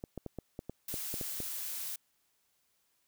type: clicks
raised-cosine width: 2 ms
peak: -26 dBFS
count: 10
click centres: 0.039 / 0.177 / 0.263 / 0.387 / 0.591 / 0.696 / 0.941 / 1.141 / 1.212 / 1.403 s
type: noise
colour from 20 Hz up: blue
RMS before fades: -39 dBFS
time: 0.88-1.96 s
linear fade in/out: 5 ms
effects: white hiss -75 dBFS RMS until 3.07 s